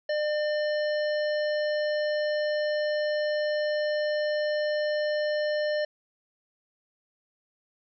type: harmonic tone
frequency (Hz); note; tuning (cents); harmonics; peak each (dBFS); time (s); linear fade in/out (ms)
600; D5; +37; 1 / 3 / 5 / 7 / 9; -25 / -34 / -43 / -41 / -44; 0.09-5.85; 5
effects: none